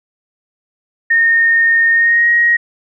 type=tone with pitch glide; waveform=sine; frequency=1837 to 1885.4 Hz; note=A#6 to A#6; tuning=-26 to +19 cents; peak=-8 dBFS; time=1.1-2.57 s; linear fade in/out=10 ms; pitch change=+45 cents; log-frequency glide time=1.92-2.29 s; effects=none